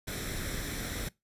pink noise with comb filter, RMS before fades -36 dBFS, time 0.07-1.09 s, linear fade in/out 10 ms, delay 0.53 ms, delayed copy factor +0.6, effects noise-tail reverb RT60 0.2 s tail -22 dB re dry + resampled to 32000 Hz

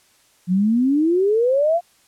sine exponential sweep, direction up, 174.61 to 710 Hz, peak -14 dBFS, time 0.47-1.81 s, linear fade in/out 50 ms, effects white hiss -57 dBFS RMS until 2.07 s + low-pass 11000 Hz 12 dB/octave

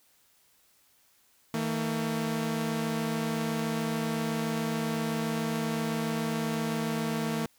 sawtooth tone pair together, 159.9 / 226.1 Hz, D#3 / A3, +48 / +47 cents, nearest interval tritone, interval 599 cents, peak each -29 / -26 dBFS, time 1.54-7.46 s, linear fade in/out 2 ms, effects white hiss -65 dBFS RMS until 7.58 s

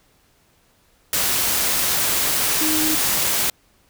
sine tone in noise, 311.1 Hz, D#4, in tune, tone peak -22 dBFS, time 2.61-2.95 s, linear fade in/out 2 ms, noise white, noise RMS -20 dBFS, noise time 1.13-3.5 s, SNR -5 dB, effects pink hiss -59 dBFS RMS until 3.89 s

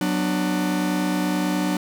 45% pulse chord, B minor, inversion second, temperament just, 185.21 / 246.9 / 296.3 Hz, F#3 / B3 / D4, +2 / 0 / +15 cents, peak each -24 / -30 / -24 dBFS, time 0.01-1.77 s, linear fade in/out 2 ms, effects none

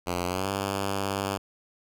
5% pulse tone with pitch glide, 88.7 to 98.42 Hz, F2 to G2, +27 to +7 cents, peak -16 dBFS, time 0.06-1.38 s, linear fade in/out 20 ms, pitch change +180 cents, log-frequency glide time 0.26-0.49 s, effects none

